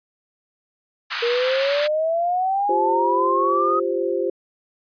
pink band-pass noise, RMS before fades -27 dBFS, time 1.1-1.88 s, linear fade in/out 20 ms, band 1200 to 4500 Hz, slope 24 dB/octave
sine exponential sweep, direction up, 466.2 to 1269 Hz, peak -18 dBFS, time 1.22-3.8 s, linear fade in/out 10 ms
sine chord, F suspended second, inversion none, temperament just, 349.2 / 392.9 / 523.8 Hz, F4 / G4 / C5, 0 / +4 / +2 cents, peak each -24 dBFS, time 2.69-4.3 s, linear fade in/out 5 ms
effects resampled to 11025 Hz

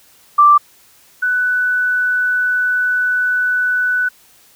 sine tone pair in turn, 1174.7 / 1490.3 Hz, D6 / F#6, 0 / +12 cents, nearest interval major third, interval 412 cents, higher second, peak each -5 / -13 dBFS, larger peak first, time 0.38-0.58 / 1.22-4.09 s, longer second, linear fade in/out 10 ms, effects white hiss -49 dBFS RMS until 4.55 s

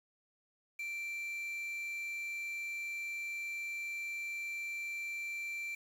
triangle tone with quantisation, 2349 Hz, D7, in tune, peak -36 dBFS, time 0.79-5.75 s, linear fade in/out 5 ms, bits 9, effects none

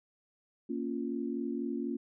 sine chord, Bb minor, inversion none, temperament equal, 233.1 / 277.2 / 349.2 Hz, Bb3 / Db4 / F4, 0 / 0 / 0 cents, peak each -36 / -36 / -38 dBFS, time 0.69-1.97 s, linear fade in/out 10 ms, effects none

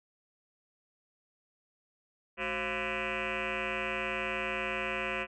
sine tone with frequency modulation, 1500 Hz, F#6, 23 cents sharp, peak -30 dBFS, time 2.37-5.27 s, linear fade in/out 50 ms, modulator 161 Hz, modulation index 7.7, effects tanh soft clip ceiling -27 dBFS

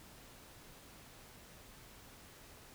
silence, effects pink hiss -57 dBFS RMS until 2.74 s

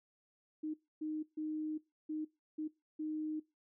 sine tone bursts at uneven times, 309.1 Hz, D#4, 11 cents flat, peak -36 dBFS, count 6, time 0.63-0.74 / 1.01-1.23 / 1.37-1.78 / 2.09-2.25 / 2.58-2.68 / 2.99-3.4 s, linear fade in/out 10 ms, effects noise-tail reverb RT60 0.2 s tail -18 dB re dry

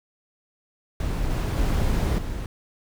brown noise with level steps, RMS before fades -26 / -24 / -22 / -30 dBFS, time 1-2.46 s, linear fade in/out 2 ms, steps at 1.3 / 1.56 / 2.18 s, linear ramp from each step 5 ms, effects none

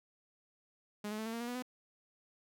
sawtooth tone with pitch steps, 208.1 / 213.8 / 219.7 / 225.8 / 232 / 238.4 / 244.9 / 251.7 Hz, G#3 / A3 / A3 / A3 / A#3 / A#3 / B3 / B3, +4 / -49 / -2 / +45 / -8 / +39 / -14 / +33 cents, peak -34 dBFS, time 1.04-1.624 s, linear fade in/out 5 ms, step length 73 ms, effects none

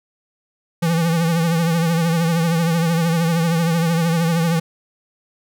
square tone with vibrato, 166.5 Hz, E3, 18 cents sharp, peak -16 dBFS, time 0.82-4.6 s, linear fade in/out 10 ms, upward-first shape triangle, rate 13 Hz, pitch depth 73 cents each way, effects none

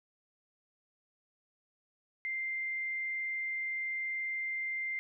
sine tone, 2093 Hz, C7, in tune, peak -33 dBFS, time 2.25-4.99 s, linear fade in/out 0 ms, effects none

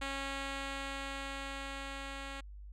5% pulse tone with level ramp, 274.2 Hz, C#4, 19 cents flat, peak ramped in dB -25 to -31 dBFS, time 0.01-2.41 s, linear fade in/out 10 ms, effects added 50 Hz sine -46 dBFS peak until 2.72 s + low-pass 7000 Hz 12 dB/octave

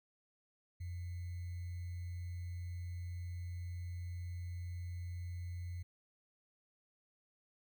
sine tone with sample-and-hold, 87.8 Hz, F2, 10 cents sharp, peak -40 dBFS, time 0.8-5.83 s, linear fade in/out 10 ms, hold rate 2100 Hz, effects none

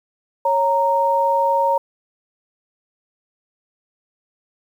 sine tone pair together, 552 / 928.1 Hz, C#5 / A#5, -7 / -8 cents, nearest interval major sixth, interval 899 cents, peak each -19 / -16 dBFS, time 0.45-1.78 s, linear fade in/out 5 ms, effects 8-bit

